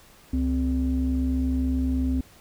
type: tone pair together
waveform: sine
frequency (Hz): 68.19 / 258.5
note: C#2 / C4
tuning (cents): -28 / -21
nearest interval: octave + major seventh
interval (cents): 2307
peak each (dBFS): -23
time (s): 0.33-2.21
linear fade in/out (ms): 5
effects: tanh soft clip ceiling -16 dBFS + pink hiss -53 dBFS RMS until 2.4 s